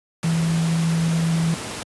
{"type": "tone in noise", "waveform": "sine", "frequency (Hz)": 164.81, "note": "E3", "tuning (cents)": 0, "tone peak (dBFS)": -17, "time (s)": [0.24, 1.54], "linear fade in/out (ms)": 0, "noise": "pink", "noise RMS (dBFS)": -30, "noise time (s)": [0.23, 1.83], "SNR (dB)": 10, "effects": ["high-pass 100 Hz 12 dB/octave", "resampled to 24000 Hz"]}